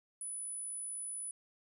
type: tone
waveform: sine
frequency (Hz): 9956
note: D#9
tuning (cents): 0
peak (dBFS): -39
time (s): 0.21-1.31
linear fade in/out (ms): 2
effects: none